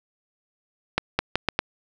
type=accelerating click train; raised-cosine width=0.3 ms; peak=-4 dBFS; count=5; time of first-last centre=0.98-1.59 s; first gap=210 ms; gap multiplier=0.79; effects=none